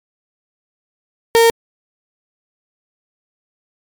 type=tone; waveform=35% pulse; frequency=460 Hz; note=A#4; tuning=23 cents flat; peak=-6 dBFS; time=1.35-1.5 s; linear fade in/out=0 ms; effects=MP3 96 kbps